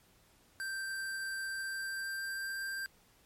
square tone with pitch glide, 1568 to 1579.8 Hz, G6 to G6, 0 to +13 cents, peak -37 dBFS, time 0.6-2.86 s, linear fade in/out 0 ms, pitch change +13 cents, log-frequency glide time 1.48-2.62 s, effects pink hiss -66 dBFS RMS until 3.25 s + MP3 64 kbps

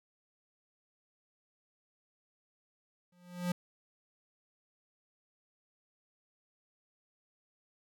square tone with exponential growth, 177.5 Hz, F3, 28 cents sharp, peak -29 dBFS, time 3.12-3.52 s, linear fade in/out 5 ms, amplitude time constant 85 ms, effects none

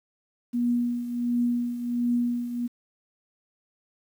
sine tone with tremolo, 240.8 Hz, B3, 44 cents flat, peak -20 dBFS, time 0.53-2.68 s, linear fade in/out 20 ms, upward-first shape triangle, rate 1.4 Hz, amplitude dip 70%, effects 9-bit

